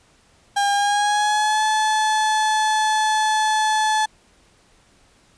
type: tone with pitch glide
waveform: 35% pulse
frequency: 806 to 863.8 Hz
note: G5 to A5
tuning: +48 to -32 cents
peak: -15 dBFS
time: 0.56-4.06 s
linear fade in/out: 10 ms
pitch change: +120 cents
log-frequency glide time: 0.73-1.63 s
effects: pink hiss -56 dBFS RMS until 5.37 s + resampled to 22050 Hz